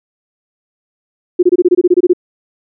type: tone bursts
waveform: sine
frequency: 357.6 Hz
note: F4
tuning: 41 cents sharp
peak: -4 dBFS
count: 12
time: 1.39-2.134 s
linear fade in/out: 10 ms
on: 40 ms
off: 24 ms
effects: none